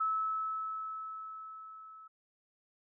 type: tone with level ramp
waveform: sine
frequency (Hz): 1301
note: E6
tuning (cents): -23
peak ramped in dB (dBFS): -28 to -50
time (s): 0-2.08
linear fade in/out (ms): 10
effects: none